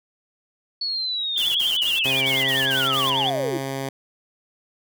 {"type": "linear sweep", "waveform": "sine", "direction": "down", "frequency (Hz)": [4435, 303.7], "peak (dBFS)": -23, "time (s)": [0.81, 3.58], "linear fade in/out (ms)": 5}
{"type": "tone with vibrato", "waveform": "sine", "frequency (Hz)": 3121, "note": "G7", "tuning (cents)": -8, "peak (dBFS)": -21, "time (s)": [1.36, 3.3], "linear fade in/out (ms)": 5, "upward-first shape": "triangle", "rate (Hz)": 10, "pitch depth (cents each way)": 220}
{"type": "noise bursts", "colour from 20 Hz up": "white", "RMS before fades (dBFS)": -34, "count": 8, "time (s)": [1.37, 3.104], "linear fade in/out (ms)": 10, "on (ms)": 180, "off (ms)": 42}
{"type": "tone with pitch glide", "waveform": "10% pulse", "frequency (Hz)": [133.8, 135.43], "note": ["C3", "C#3"], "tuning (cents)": [39, -40], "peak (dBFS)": -18, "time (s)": [2.05, 3.89], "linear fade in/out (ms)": 2, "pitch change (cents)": 21, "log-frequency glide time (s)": [2.36, 3.65]}
{"effects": []}